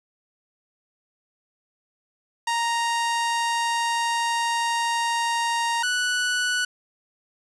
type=tone pair in turn; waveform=sawtooth; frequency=932.3 / 1479.9 Hz; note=A#5 / F#6; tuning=0 / 0 cents; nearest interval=minor sixth; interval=800 cents; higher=second; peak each=-18 dBFS; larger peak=neither; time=2.47-5.83 / 5.83-6.65 s; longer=first; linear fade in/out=5 ms; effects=resampled to 22050 Hz + 8-bit